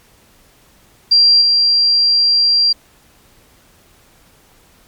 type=tone with level steps; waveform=sine; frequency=4744 Hz; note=D8; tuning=17 cents sharp; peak=-6 / -9 dBFS; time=1.11-2.73 s; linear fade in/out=10 ms; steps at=1.41 s; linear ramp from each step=10 ms; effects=pink hiss -50 dBFS RMS until 4.87 s + MP3 96 kbps